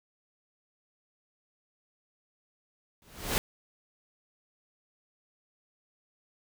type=noise with exponential growth; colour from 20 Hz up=pink; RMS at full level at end=-24 dBFS; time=3.02-3.38 s; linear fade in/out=0 ms; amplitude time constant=78 ms; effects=none